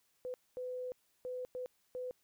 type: tone bursts at uneven times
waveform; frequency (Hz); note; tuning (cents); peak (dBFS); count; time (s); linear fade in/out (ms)
sine; 503; B4; +32; -38; 5; 0.25-0.34 / 0.57-0.92 / 1.25-1.45 / 1.55-1.66 / 1.95-2.11; 0
effects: white hiss -75 dBFS RMS until 2.23 s